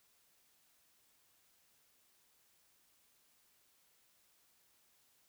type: silence
effects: white hiss -72 dBFS RMS until 5.28 s